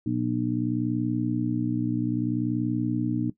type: harmonic tone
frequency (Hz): 60.6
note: B1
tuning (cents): -32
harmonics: 2 / 3 / 4 / 5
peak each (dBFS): -30 / -34 / -28 / -27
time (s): 0.06-3.3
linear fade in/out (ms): 5
effects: noise-tail reverb RT60 0.1 s tail -17 dB re dry